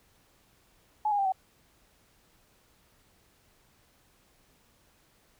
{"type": "tone with pitch steps", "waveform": "sine", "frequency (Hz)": [850, 818.2, 787.6, 758.1], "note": ["G#5", "G#5", "G5", "F#5"], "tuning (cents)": [40, -26, 8, 42], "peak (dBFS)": -24, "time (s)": [1.05, 1.322], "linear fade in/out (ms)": 5, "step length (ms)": 68, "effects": ["pink hiss -65 dBFS RMS until 5.39 s"]}